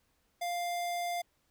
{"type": "tone", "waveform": "square", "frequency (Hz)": 699, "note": "F5", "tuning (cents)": 1, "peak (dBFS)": -33, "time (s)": [0.41, 1.22], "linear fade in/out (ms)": 10, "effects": ["pink hiss -74 dBFS RMS until 1.5 s"]}